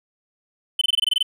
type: tone bursts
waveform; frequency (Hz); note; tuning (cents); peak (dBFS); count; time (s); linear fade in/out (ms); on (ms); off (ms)
triangle; 3046; F#7; +50; -14; 10; 0.79-1.228; 5; 24; 22
effects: none